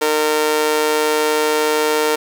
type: tone with amplitude modulation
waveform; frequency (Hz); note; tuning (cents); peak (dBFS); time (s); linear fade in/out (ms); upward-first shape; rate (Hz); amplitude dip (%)
sawtooth; 458.5; A#4; -29; -7; 0.01-2.16; 10; sine; 153; 80
effects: none